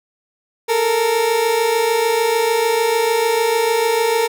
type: tone pair together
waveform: 30% pulse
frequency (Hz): 435 / 461.7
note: A4 / A#4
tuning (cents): -20 / -17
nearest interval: minor second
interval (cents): 103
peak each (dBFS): -18 / -13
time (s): 0.68-4.28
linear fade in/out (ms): 20
effects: none